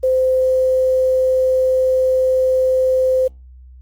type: tone with quantisation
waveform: sine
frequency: 517 Hz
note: C5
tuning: 21 cents flat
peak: -12 dBFS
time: 0.03-3.28 s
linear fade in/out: 10 ms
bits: 7
effects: added 63 Hz sine -38 dBFS peak until 3.81 s + Opus 24 kbps